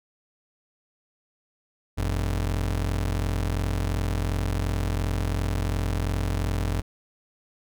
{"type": "ring-modulated tone", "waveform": "40% pulse", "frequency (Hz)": 72, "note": "D2", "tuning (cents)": -34, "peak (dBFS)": -20, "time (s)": [1.97, 6.82], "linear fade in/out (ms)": 20, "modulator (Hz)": 21.4, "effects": []}